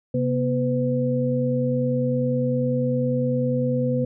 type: tone cluster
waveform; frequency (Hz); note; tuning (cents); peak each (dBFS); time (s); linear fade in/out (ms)
sine; 132.4 / 242.4 / 505; C3 / B3 / B4; +21 / -32 / +39; -24; 0.14-4.05; 5
effects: none